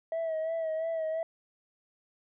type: tone with vibrato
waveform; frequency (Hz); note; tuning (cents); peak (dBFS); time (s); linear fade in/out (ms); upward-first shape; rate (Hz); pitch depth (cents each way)
sine; 646; E5; -35; -27; 0.12-1.23; 2; sine; 2.9; 40
effects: tanh soft clip ceiling -28 dBFS